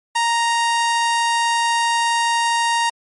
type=tone; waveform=sawtooth; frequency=932.3 Hz; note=A#5; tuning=in tune; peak=-12 dBFS; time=0.15-2.9 s; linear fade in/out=10 ms; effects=MP3 48 kbps